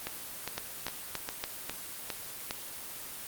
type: two click trains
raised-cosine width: 0.2 ms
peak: -15 / -16 dBFS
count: 4 / 7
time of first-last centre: 0.58-1.44 / 0.07-2.509 s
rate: 3.49 / 2.46 Hz
effects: white hiss -42 dBFS RMS until 3.27 s + Opus 24 kbps